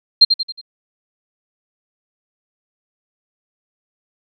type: tone with echo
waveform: sine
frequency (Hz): 4186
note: C8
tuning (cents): 0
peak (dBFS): -3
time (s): 0.21-0.25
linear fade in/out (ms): 10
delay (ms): 91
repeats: 4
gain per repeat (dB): -7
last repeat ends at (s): 0.614
effects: none